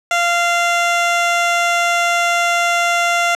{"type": "tone", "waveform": "15% pulse", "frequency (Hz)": 692, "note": "F5", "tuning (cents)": -16, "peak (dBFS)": -7, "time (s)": [0.11, 3.35], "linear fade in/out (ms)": 2, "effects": ["low-pass 8000 Hz 12 dB/octave"]}